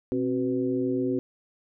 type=harmonic tone with a mistuned harmonic; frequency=124.3 Hz; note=B2; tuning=12 cents sharp; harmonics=1 / 2 / 3 / 4; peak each=-37 / -26 / -28 / -34 dBFS; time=0.12-1.19 s; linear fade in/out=0 ms; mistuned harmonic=2; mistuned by=+110 cents; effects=none